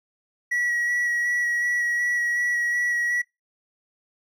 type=tone with vibrato; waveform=triangle; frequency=1926 Hz; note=B6; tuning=44 cents flat; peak=-20 dBFS; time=0.51-3.22 s; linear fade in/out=10 ms; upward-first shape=square; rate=2.7 Hz; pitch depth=11 cents each way; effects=noise-tail reverb RT60 0.2 s tail -22 dB re dry